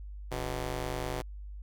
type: ring-modulated tone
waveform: 10% pulse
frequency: 130 Hz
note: C3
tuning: 11 cents flat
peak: -22 dBFS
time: 0.31-1.22 s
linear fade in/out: 10 ms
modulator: 235 Hz
effects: added 50 Hz sine -40 dBFS peak until 1.62 s